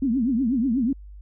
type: tone with vibrato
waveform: sine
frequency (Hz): 247.6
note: B3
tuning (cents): +5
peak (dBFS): -19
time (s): 0.02-0.93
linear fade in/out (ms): 5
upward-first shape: triangle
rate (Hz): 8.2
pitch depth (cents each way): 260
effects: added 50 Hz sine -39 dBFS peak until 1.21 s